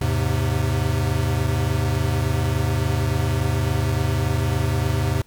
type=chord; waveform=square; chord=E augmented; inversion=none; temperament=equal with one note detuned; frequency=80.34 / 103.83 / 130.81 Hz; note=E2 / G#2 / B#2; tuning=-44 / 0 / 0 cents; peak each=-25 / -24 / -24 dBFS; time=0.01-5.22 s; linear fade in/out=5 ms; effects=pink hiss -57 dBFS RMS until 5.26 s